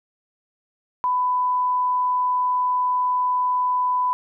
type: tone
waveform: sine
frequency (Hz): 998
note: B5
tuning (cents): +18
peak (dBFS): -18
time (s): 1.04-4.13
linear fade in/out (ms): 0
effects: none